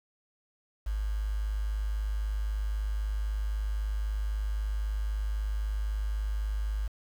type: tone with quantisation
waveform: sine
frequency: 51.91 Hz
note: G#1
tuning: in tune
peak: -28 dBFS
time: 0.86-6.88 s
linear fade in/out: 10 ms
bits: 8
effects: none